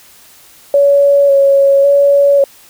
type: tone with vibrato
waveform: sine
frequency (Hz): 559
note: C#5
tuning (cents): +14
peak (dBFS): -5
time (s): 0.74-2.44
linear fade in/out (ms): 2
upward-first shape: square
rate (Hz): 0.91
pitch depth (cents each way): 17
effects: white hiss -42 dBFS RMS until 2.69 s